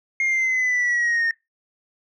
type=linear sweep; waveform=sine; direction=down; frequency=2137 to 1826 Hz; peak=-16 dBFS; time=0.2-1.31 s; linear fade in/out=2 ms; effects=noise-tail reverb RT60 0.2 s tail -23 dB re dry + tanh soft clip ceiling -17 dBFS